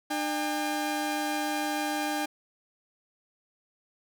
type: tone pair together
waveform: sawtooth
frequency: 301.1 / 804.4 Hz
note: D4 / G5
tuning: +43 / +44 cents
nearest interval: octave + perfect fourth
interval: 1701 cents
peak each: -27 dBFS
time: 0.1-2.26 s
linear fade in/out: 10 ms
effects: none